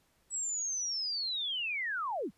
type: linear sweep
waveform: sine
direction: down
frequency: 7902 to 144.9 Hz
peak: -32 dBFS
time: 0.3-2.31 s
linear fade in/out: 50 ms
effects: pink hiss -71 dBFS RMS until 2.37 s + resampled to 32000 Hz